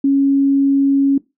sine tone, 276.1 Hz, C#4, 7 cents flat, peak -10 dBFS, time 0.04-1.18 s, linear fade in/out 5 ms, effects noise-tail reverb RT60 0.2 s tail -19 dB re dry

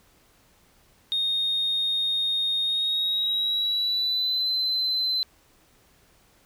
sine tone with pitch glide, 3700 to 4058 Hz, A#7 to B7, -14 to +46 cents, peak -21 dBFS, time 1.12-5.23 s, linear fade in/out 0 ms, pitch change +160 cents, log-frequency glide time 2.63-4.48 s, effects tanh soft clip ceiling -19 dBFS + pink hiss -60 dBFS RMS until 6.45 s

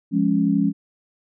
sine chord, Db major, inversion first, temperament equal, 174.61 / 207.7 / 277.2 Hz, F3 / Ab3 / Db4, 0 / 0 / 0 cents, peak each -22 / -20 / -20 dBFS, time 0.11-0.73 s, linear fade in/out 50 ms, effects none

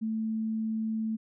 sine tone, 220.7 Hz, A3, 5 cents sharp, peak -28 dBFS, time 0.01-1.17 s, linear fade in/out 20 ms, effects none

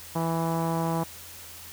sawtooth tone with low-pass filter, 164.81 Hz, E3, in tune, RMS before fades -27 dBFS, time 0.15-1.04 s, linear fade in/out 10 ms, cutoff 950 Hz, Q 3, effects added 84 Hz sine -53 dBFS peak until 1.72 s + white hiss -44 dBFS RMS until 1.72 s

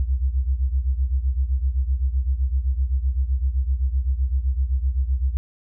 sine beating tone pair, 63 / 70.8 Hz, B1 / C#2, +35 / +37 cents, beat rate 7.8 Hz, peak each -20 / -24 dBFS, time 0-5.37 s, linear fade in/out 0 ms, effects none

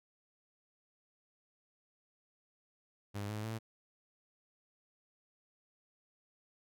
sawtooth tone with pitch steps, 101.9 / 106.66 / 111.64 Hz, G#2 / G#2 / A2, -32 / +47 / +26 cents, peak -34 dBFS, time 3.14-3.59 s, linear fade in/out 20 ms, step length 150 ms, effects none

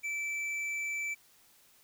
triangle tone with hard clipping, 2322 Hz, D7, 20 cents flat, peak -34 dBFS, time 0.03-1.15 s, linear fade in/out 20 ms, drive 9 dB, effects white hiss -63 dBFS RMS until 1.83 s

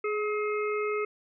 harmonic tone with a mistuned harmonic, 424.9 Hz, G#4, 40 cents sharp, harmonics 1 / 3 / 5 / 6, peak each -28 / -34 / -37 / -41 dBFS, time 0.04-1.05 s, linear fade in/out 5 ms, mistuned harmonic 1, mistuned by -19 cents, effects none

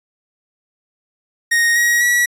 45% pulse tone with pitch steps, 1864.7 / 1898.4 / 1932.7 Hz, A#6 / A#6 / B6, 0 / +31 / -38 cents, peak -12 dBFS, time 1.51-2.26 s, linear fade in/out 10 ms, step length 250 ms, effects resampled to 32000 Hz

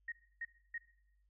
sine tone bursts, 1867 Hz, A#6, 2 cents sharp, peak -39 dBFS, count 3, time 0.08-0.78 s, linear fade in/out 5 ms, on 40 ms, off 290 ms, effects noise-tail reverb RT60 0.8 s tail -18 dB re dry + added 50 Hz sine -70 dBFS peak until 1.29 s

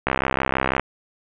click train, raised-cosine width 0.5 ms, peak -4 dBFS, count 49, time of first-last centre 0.07-0.796 s, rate 66.1 Hz, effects resampled to 8000 Hz + 7-bit

